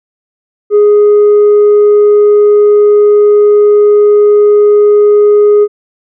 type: tone with tanh clipping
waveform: sine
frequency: 415.3 Hz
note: G#4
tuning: in tune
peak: -3 dBFS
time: 0.7-5.68 s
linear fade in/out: 50 ms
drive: 1 dB
effects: none